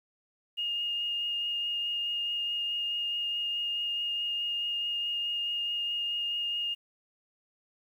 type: tone with vibrato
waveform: sine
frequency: 2841 Hz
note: F7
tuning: 29 cents sharp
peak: -29 dBFS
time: 0.57-6.75 s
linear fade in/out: 20 ms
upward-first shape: triangle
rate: 4.7 Hz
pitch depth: 11 cents each way
effects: 10-bit

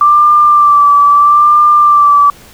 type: tone with vibrato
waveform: sine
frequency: 1174.7 Hz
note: D6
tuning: in tune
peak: -3 dBFS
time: 0.01-2.3 s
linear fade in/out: 2 ms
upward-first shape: sine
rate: 0.77 Hz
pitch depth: 32 cents each way
effects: pink hiss -38 dBFS RMS until 2.53 s

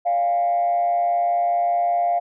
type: tone with frequency modulation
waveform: sine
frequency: 698.5 Hz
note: F5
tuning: in tune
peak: -16 dBFS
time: 0.05-2.2 s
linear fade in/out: 20 ms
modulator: 119 Hz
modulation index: 0.4
effects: tanh soft clip ceiling -13 dBFS

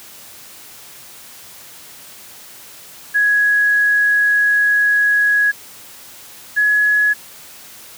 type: tone pair in turn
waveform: sine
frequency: 1669 / 1687.4 Hz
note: G#6 / G#6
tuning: +8 / +27 cents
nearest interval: unison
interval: 19 cents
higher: second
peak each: -11 dBFS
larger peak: neither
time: 3.14-5.52 / 6.56-7.14 s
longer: first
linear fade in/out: 20 ms
effects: white hiss -39 dBFS RMS until 7.97 s + high-pass 60 Hz 12 dB/octave

